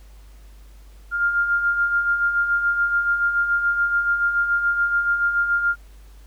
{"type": "beating tone pair", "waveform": "sine", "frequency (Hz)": [1396.9, 1403.9], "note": ["F6", "F6"], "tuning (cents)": [0, 9], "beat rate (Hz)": 7, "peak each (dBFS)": [-27, -18], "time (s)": [1.11, 5.76], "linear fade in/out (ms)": 50, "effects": ["added 50 Hz sine -42 dBFS peak until 6.26 s", "pink hiss -56 dBFS RMS until 6.26 s"]}